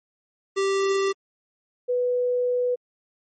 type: tone pair in turn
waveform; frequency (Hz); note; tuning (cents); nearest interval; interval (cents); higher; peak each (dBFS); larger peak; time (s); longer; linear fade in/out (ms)
square / sine; 391.1 / 493.9; G4 / B4; -4 / 0; major third; 404; second; -21 / -20; second; 0.56-1.13 / 1.88-2.76; second; 20
effects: MP3 32 kbps